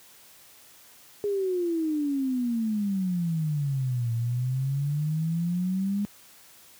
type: exponential two-way sweep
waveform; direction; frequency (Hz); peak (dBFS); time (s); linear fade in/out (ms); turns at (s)
sine; down then up; 415.5 to 114.7 to 206.2; -24; 1.24-6.05; 0; 4.13
effects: white hiss -53 dBFS RMS until 6.79 s + high-pass 60 Hz 12 dB/octave